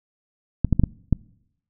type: clicks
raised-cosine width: 5 ms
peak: -5 dBFS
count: 5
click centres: 0.647 / 0.727 / 0.796 / 0.837 / 1.127 s
effects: noise-tail reverb RT60 0.8 s tail -24 dB re dry